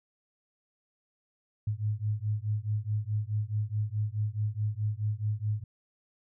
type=beating tone pair; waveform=sine; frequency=103.83 / 108.53 Hz; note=G#2 / A2; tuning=0 / -23 cents; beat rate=4.7 Hz; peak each=-31 dBFS; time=1.67-5.64 s; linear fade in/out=5 ms; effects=none